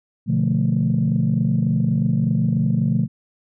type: chord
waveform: sine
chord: B half-diminished seventh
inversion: none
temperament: equal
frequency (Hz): 123.47 / 146.83 / 174.61 / 220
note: B2 / D3 / F3 / A3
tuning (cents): 0 / 0 / 0 / 0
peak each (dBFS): -21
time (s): 0.26-3.08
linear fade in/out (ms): 50
effects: tanh soft clip ceiling -9 dBFS